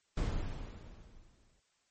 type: noise with exponential decay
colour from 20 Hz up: brown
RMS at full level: -30 dBFS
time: 0.17-1.6 s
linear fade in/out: 5 ms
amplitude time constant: 310 ms
effects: white hiss -75 dBFS RMS until 1.9 s + MP3 32 kbps